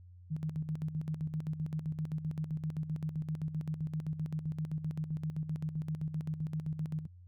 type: tone with tremolo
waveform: sine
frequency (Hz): 155.56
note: D#3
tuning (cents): 0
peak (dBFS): -31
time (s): 0.3-7.07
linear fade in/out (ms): 20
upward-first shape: square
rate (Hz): 7.7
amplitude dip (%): 65
effects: added 89 Hz sine -51 dBFS peak until 7.27 s + MP3 96 kbps